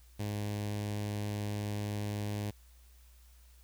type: tone with notch filter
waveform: sawtooth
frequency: 103.83 Hz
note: G#2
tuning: in tune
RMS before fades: -36 dBFS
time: 0.19-2.51 s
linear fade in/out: 10 ms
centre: 1300 Hz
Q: 1.6
effects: added 60 Hz sine -56 dBFS peak until 3.63 s + white hiss -66 dBFS RMS until 3.63 s